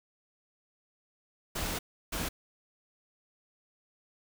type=noise bursts at uneven times; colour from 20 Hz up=pink; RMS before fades=-34 dBFS; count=2; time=1.55-1.79 / 2.12-2.29 s; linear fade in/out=10 ms; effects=none